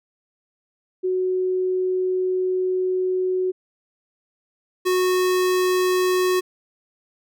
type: tone pair in turn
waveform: sine / square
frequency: 370 / 367 Hz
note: F#4 / F#4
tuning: 0 / -14 cents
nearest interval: unison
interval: 14 cents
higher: first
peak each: -19 / -18 dBFS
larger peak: second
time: 1.03-3.52 / 4.85-6.41 s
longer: first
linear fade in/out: 20 ms
effects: none